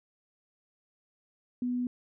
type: tone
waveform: sine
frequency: 246.9 Hz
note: B3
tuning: in tune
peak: -28 dBFS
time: 1.62-1.87 s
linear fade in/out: 2 ms
effects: none